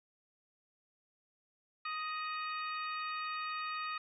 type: harmonic tone with a mistuned harmonic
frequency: 624 Hz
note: D#5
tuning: 5 cents sharp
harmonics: 2 / 3 / 4 / 5 / 6 / 7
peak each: -38 / -46 / -44 / -55 / -51 / -50 dBFS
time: 1.85-3.98 s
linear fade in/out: 5 ms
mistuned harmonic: 5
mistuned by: -110 cents
effects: none